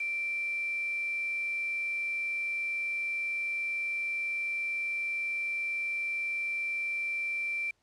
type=tone with quantisation; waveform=sine; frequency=2349 Hz; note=D7; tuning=in tune; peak=-30 dBFS; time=0-7.71 s; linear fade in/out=5 ms; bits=8; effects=pink hiss -73 dBFS RMS until 7.82 s + low-pass 8000 Hz 12 dB/octave